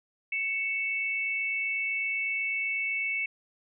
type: tone pair together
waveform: sine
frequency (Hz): 2223 / 2646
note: C#7 / E7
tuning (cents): +4 / +6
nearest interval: minor third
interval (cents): 302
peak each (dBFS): -29 / -32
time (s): 0.32-3.26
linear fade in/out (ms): 5
effects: none